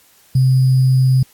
sine tone with sample-and-hold, 130.4 Hz, C3, 5 cents flat, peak -9 dBFS, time 0.35-1.23 s, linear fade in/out 5 ms, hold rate 4900 Hz, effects white hiss -51 dBFS RMS until 1.33 s + AAC 64 kbps

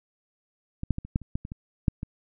clicks, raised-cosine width 5 ms, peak -19 / -10 / -18 / -27 / -11 / -29 / -15 / -24 / -23 / -8 / -20 dBFS, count 11, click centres 0.834 / 0.907 / 0.984 / 1.05 / 1.159 / 1.217 / 1.355 / 1.451 / 1.519 / 1.882 / 2.031 s, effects none

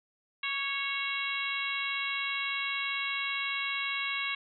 harmonic tone with a mistuned harmonic, 551 Hz, C#5, 11 cents flat, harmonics 2 / 3 / 4 / 5 / 6 / 7, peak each -39 / -40 / -34 / -36 / -40 / -40 dBFS, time 0.43-4.35 s, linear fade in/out 5 ms, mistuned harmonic 2, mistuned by +30 cents, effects none

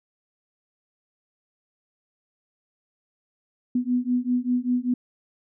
sine beating tone pair, 245.1 / 250.2 Hz, B3 / B3, -13 / +23 cents, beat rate 5.1 Hz, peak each -24 dBFS, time 3.75-4.94 s, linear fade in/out 5 ms, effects none

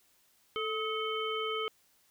harmonic tone with a mistuned harmonic, 440 Hz, A4, in tune, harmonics 1 / 3 / 5 / 7, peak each -35 / -36 / -41 / -38 dBFS, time 0.56-1.68 s, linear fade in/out 0 ms, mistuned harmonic 3, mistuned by -61 cents, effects white hiss -68 dBFS RMS until 2.1 s

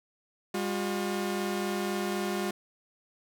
sawtooth tone pair together, 201.2 / 358.5 Hz, G3 / F4, +45 / +45 cents, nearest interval minor seventh, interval 1000 cents, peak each -28 dBFS, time 0.54-2.51 s, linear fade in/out 5 ms, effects none

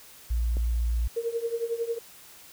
sine tone, 58 Hz, A#1, 8 cents flat, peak -23 dBFS, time 0.3-1.08 s, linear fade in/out 10 ms
click, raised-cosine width 2 ms, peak -25 dBFS, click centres 0.569 s
sine tone with tremolo, 464 Hz, A#4, 8 cents flat, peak -23 dBFS, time 1.16-1.99 s, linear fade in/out 10 ms, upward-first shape triangle, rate 11 Hz, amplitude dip 90%
effects white hiss -50 dBFS RMS until 2.52 s

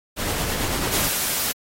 pink noise with tremolo, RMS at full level -24 dBFS, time 0.16-1.1 s, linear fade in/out 50 ms, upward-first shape triangle, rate 9 Hz, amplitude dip 35%
white noise, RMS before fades -24 dBFS, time 0.91-1.53 s, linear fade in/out 20 ms
effects AAC 48 kbps

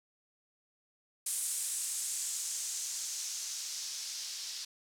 violet noise with low-pass filter sweep, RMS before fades -38 dBFS, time 1.26-4.65 s, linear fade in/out 5 ms, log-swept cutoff 9100 to 4900 Hz, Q 2.2, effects none

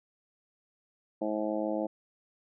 harmonic tone, 106.8 Hz, G#2, 49 cents sharp, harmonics 2 / 3 / 4 / 5 / 6 / 7 / 8, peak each -37 / -33 / -44 / -34 / -36 / -42 / -43 dBFS, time 1.21-1.87 s, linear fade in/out 10 ms, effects none

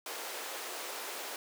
pink high-pass noise, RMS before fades -41 dBFS, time 0.06-1.36 s, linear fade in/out 2 ms, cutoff 400 Hz, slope 24 dB/octave, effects none

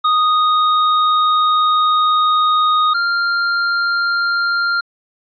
square tone pair in turn, 1242 / 1393.1 Hz, D#6 / F6, -3 / -5 cents, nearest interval major second, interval 198 cents, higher second, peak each -12 / -15 dBFS, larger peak first, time 0.04-2.94 / 2.94-4.81 s, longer first, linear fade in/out 10 ms, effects resampled to 11025 Hz

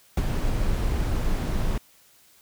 brown noise with ADSR envelope, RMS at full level -19 dBFS, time 0.17-1.78 s, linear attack 4 ms, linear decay 32 ms, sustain -5 dB, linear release 4 ms, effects white hiss -57 dBFS RMS until 2.41 s

